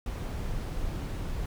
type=noise; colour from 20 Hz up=brown; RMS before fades=-33 dBFS; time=0.06-1.46 s; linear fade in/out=2 ms; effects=none